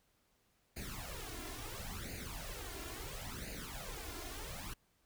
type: noise with flanger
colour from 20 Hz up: pink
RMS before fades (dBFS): -45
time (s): 0.76-4.74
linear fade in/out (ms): 10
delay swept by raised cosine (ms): 0.44 to 2.94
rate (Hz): 0.73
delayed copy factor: +0.8
effects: pink hiss -75 dBFS RMS until 5.05 s